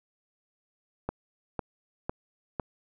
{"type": "click train", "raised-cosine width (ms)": 1, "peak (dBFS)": -16, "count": 4, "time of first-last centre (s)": [1.09, 2.598], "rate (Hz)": 1.99, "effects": []}